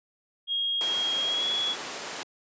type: tone with pitch glide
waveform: sine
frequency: 3265 to 3367 Hz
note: G#7 to G#7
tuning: -30 to +23 cents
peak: -25 dBFS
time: 0.47-1.76 s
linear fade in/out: 50 ms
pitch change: +53 cents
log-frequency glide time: 1.24-1.48 s
type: noise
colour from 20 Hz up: pink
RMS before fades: -34 dBFS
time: 0.81-2.23 s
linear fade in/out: 0 ms
effects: high-pass 400 Hz 12 dB/octave + resampled to 16000 Hz